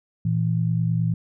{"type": "tone pair together", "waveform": "sine", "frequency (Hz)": [115.51, 165], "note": ["A#2", "E3"], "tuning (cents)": [-15, 2], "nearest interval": "tritone", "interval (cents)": 617, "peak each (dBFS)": -22, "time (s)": [0.25, 1.14], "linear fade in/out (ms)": 5, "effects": []}